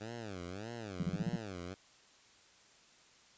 10% pulse tone with vibrato, 101.7 Hz, G#2, 36 cents flat, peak -34 dBFS, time 0-1.75 s, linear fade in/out 20 ms, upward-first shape sine, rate 1.7 Hz, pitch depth 270 cents each way
sine tone bursts, 174.61 Hz, F3, in tune, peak -30 dBFS, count 6, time 1-1.358 s, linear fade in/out 2 ms, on 28 ms, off 38 ms
effects white hiss -63 dBFS RMS until 3.37 s + resampled to 16000 Hz

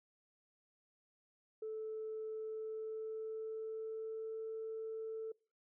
sine tone with pitch glide, 437.3 to 443.4 Hz, A4 to A4, -11 to +13 cents, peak -39 dBFS, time 1.62-5.32 s, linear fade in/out 5 ms, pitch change +24 cents, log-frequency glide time 2.29-4.42 s, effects noise-tail reverb RT60 0.4 s tail -26 dB re dry + tanh soft clip ceiling -36 dBFS

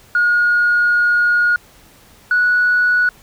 sine tone pair in turn, 1438 / 1469.1 Hz, F#6 / F#6, -50 / -13 cents, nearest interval unison, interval 37 cents, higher second, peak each -10 dBFS, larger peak neither, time 0.15-1.56 / 2.31-3.09 s, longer first, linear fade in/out 2 ms, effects tanh soft clip ceiling -7 dBFS + pink hiss -47 dBFS RMS until 3.22 s

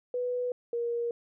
sine tone pair in turn, 493.9 / 471.8 Hz, B4 / A#4, 0 / +21 cents, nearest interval minor second, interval 79 cents, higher first, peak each -28 dBFS, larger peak neither, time 0.14-0.52 / 0.73-1.11 s, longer neither, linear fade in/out 2 ms, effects none

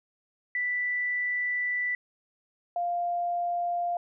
sine tone pair in turn, 1975.5 / 698.4 Hz, B6 / F5, 0 / 0 cents, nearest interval octave + tritone, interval 1800 cents, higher first, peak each -26 dBFS, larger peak neither, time 0.55-1.95 / 2.76-3.97 s, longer first, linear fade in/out 2 ms, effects none

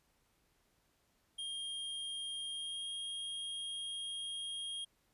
square tone with pitch glide, 3221 to 3247 Hz, G7 to G#7, +46 to -40 cents, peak -40 dBFS, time 1.38-4.85 s, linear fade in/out 10 ms, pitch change +14 cents, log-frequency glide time 2.51-2.88 s, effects pink hiss -75 dBFS RMS until 5.13 s + resampled to 32000 Hz

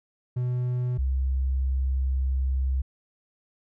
triangle / sine tone pair in turn, 124.2 / 65.79 Hz, B2 / C2, +10 / +10 cents, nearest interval major seventh, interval 1100 cents, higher first, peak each -22 dBFS, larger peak neither, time 0.36-0.98 / 0.98-2.82 s, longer second, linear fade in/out 10 ms, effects none

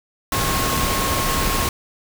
sine tone in noise, 1083 Hz, C#6, 41 cents flat, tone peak -25 dBFS, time 0.32-1.69 s, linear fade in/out 2 ms, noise pink, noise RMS -21 dBFS, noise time 0.32-1.69 s, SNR -7 dB, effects none

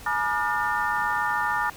sine tone cluster, 850 / 957 / 1202 / 1427 / 1803 Hz, G#5 / A#5 / D6 / F6 / A6, +40 / +45 / +40 / +37 / +42 cents, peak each -29 dBFS, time 0.06-1.7 s, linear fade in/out 5 ms, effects pink hiss -44 dBFS RMS until 1.76 s

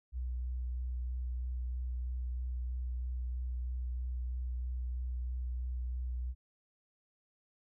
sine tone with vibrato, 61.9 Hz, B1, 5 cents sharp, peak -34 dBFS, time 0.12-6.35 s, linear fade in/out 50 ms, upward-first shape sine, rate 3.1 Hz, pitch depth 14 cents each way, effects none

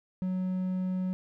triangle tone, 185 Hz, F#3, in tune, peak -26 dBFS, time 0.22-1.13 s, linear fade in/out 0 ms, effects none

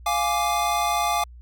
square chord, D diminished, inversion first, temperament equal, 698.5 / 830.6 / 1174.7 Hz, F5 / Ab5 / D6, 0 / 0 / 0 cents, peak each -26 dBFS, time 0.06-1.24 s, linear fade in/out 5 ms, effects added 60 Hz sine -41 dBFS peak until 1.41 s

